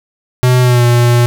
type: tone with pitch glide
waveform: square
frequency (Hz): 125.8 to 120.33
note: B2 to B2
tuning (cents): +32 to -45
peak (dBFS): -7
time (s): 0.43-1.26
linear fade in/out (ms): 0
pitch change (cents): -77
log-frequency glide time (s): 0.61-0.84
effects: 7-bit